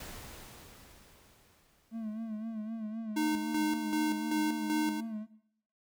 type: noise with exponential decay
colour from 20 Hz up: pink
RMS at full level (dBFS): -44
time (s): 0-2.99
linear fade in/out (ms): 5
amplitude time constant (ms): 650
type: tone with vibrato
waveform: triangle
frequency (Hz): 220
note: A3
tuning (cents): 0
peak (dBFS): -33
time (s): 1.91-5.27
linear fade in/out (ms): 50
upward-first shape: sine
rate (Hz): 3.9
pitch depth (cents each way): 63
type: tone with tremolo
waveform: square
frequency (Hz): 306.6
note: D#4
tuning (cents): -25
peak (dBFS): -29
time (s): 3.16-5.01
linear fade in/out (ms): 10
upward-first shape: square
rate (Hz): 2.6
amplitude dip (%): 50
effects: noise-tail reverb RT60 0.7 s tail -17 dB re dry